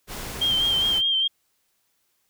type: noise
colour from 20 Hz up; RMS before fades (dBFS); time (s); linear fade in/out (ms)
pink; -34; 0.07-1.02; 50
type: tone with vibrato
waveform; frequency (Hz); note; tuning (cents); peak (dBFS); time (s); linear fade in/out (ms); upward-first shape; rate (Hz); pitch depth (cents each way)
sine; 3171; G7; +19; -19; 0.41-1.28; 10; sine; 4.9; 37
effects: white hiss -70 dBFS RMS until 2.29 s